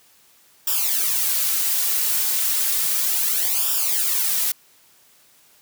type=noise with flanger; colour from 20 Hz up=blue; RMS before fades=-21 dBFS; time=0.67-4.52 s; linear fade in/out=5 ms; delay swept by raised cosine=0.47 to 5.17 ms; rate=0.33 Hz; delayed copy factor=-0.9; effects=white hiss -55 dBFS RMS until 5.61 s + high-pass 80 Hz 12 dB/octave